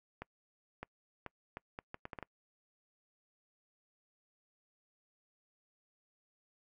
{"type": "accelerating click train", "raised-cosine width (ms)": 0.5, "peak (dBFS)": -27, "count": 10, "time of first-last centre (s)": [0.22, 2.227], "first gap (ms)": 610, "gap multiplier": 0.71, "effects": ["noise-tail reverb RT60 0.1 s tail -26 dB re dry"]}